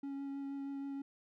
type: tone with vibrato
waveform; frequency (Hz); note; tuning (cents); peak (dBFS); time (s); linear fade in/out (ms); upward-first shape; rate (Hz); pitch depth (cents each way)
triangle; 277.2; C#4; 0; -37; 0.03-1.02; 5; triangle; 6.3; 13
effects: none